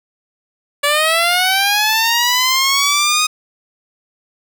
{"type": "linear sweep", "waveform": "10% pulse", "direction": "up", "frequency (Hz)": [570, 1252], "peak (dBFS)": -4, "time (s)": [0.83, 3.27], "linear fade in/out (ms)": 10, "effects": []}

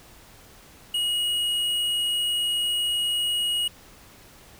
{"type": "tone with tanh clipping", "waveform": "triangle", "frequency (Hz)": 2893, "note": "F#7", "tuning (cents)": -40, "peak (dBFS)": -24, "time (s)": [0.94, 3.68], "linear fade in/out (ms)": 5, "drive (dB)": 14, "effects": ["pink hiss -50 dBFS RMS until 4.59 s"]}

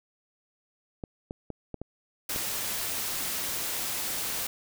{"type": "clicks", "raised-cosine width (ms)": 2, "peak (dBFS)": -22, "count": 6, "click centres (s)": [1.038, 1.309, 1.503, 1.743, 1.816, 2.361]}
{"type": "noise", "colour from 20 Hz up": "white", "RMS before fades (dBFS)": -32, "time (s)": [2.29, 4.47], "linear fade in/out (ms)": 5}
{"effects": []}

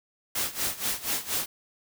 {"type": "noise with tremolo", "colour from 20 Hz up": "white", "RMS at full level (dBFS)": -27, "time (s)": [0.35, 1.46], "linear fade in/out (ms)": 5, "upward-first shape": "sine", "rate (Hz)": 4.2, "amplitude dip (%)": 85, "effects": []}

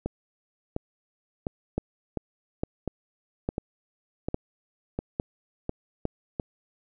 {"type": "two click trains", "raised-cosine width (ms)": 2, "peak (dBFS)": [-13, -15], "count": [6, 10], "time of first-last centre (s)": [[1.78, 6.054], [0.06, 6.398]], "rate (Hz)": [1.17, 1.42], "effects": []}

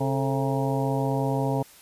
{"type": "harmonic tone with a mistuned harmonic", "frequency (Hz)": 134.8, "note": "C#3", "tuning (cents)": -48, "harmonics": [1, 2, 3, 4, 5, 6, 7], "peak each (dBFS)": [-26, -29, -31, -32, -33, -34, -34], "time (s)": [0, 1.63], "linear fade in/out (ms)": 10, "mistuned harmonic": 3, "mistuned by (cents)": 120, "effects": ["white hiss -51 dBFS RMS until 1.81 s", "resampled to 32000 Hz"]}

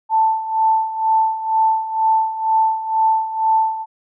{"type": "tone with tremolo", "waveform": "sine", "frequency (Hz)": 884, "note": "A5", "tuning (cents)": 8, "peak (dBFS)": -11, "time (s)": [0.09, 3.86], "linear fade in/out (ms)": 50, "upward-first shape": "sine", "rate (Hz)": 2.1, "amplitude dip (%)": 75, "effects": []}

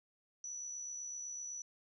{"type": "tone with amplitude modulation", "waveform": "sine", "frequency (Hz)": 5920, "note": "F#8", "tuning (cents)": 0, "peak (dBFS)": -40, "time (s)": [0.44, 1.62], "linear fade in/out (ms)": 2, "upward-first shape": "sine", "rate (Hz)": 67.9, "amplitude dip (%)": 35, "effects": []}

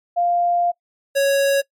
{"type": "tone pair in turn", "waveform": ["sine", "square"], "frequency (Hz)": [698.5, 554.4], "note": ["F5", "C#5"], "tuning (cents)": [0, 0], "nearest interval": "major third", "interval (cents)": 400, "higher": "first", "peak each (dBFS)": -15, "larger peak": "neither", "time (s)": [[0.16, 0.72], [1.15, 1.62]], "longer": "first", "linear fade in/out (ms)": 20, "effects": ["noise-tail reverb RT60 0.1 s tail -23 dB re dry", "MP3 64 kbps"]}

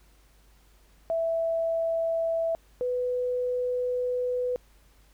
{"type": "tone pair in turn", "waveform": "sine", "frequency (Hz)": [659.3, 496.9], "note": ["E5", "B4"], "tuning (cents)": [0, 11], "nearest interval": "perfect fourth", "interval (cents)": 489, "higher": "first", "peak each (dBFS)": [-24, -25], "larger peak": "first", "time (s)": [[1.1, 2.55], [2.81, 4.56]], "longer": "second", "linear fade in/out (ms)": 0, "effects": ["added 50 Hz sine -57 dBFS peak until 5.13 s", "pink hiss -63 dBFS RMS until 5.13 s"]}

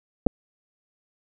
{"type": "clicks", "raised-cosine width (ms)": 2, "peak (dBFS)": -7, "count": 2, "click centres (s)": [0.265, 0.269], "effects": []}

